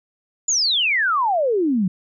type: exponential sweep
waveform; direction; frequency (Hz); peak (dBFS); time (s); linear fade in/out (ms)
sine; down; 7200 to 174.61; -16; 0.48-1.88; 5
effects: none